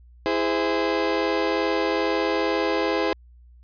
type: chord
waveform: 30% pulse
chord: E augmented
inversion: none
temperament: just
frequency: 329.6 / 412 / 515 Hz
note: E4 / G#4 / B#4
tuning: 0 / -14 / -28 cents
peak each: -23 dBFS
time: 0.26-3.13 s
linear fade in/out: 0 ms
effects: added 60 Hz sine -47 dBFS peak until 3.63 s + resampled to 11025 Hz